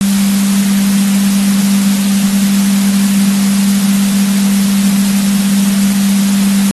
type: tone in noise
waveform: sine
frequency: 197.8 Hz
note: G3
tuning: 16 cents sharp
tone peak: -8 dBFS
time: 0.01-6.71 s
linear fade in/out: 0 ms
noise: white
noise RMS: -20 dBFS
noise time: 0.01-6.71 s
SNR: +9 dB
effects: AAC 32 kbps